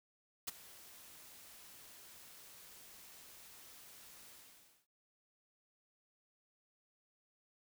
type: noise with ADSR envelope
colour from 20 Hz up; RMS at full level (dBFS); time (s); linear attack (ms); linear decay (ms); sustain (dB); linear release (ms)
white; -37; 0.47-4.87; 12; 20; -20; 590
effects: none